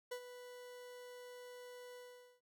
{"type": "tone with ADSR envelope", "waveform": "40% pulse", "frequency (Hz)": 493.9, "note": "B4", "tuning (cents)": 0, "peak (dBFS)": -39, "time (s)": [0.11, 2.41], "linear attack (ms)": 10, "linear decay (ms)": 75, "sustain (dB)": -11, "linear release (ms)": 450, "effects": []}